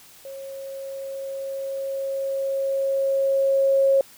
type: tone with level ramp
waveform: sine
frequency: 544 Hz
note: C#5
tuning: 33 cents flat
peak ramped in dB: -34 to -14 dBFS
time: 0.25-4.01 s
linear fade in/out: 2 ms
effects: white hiss -49 dBFS RMS until 4.17 s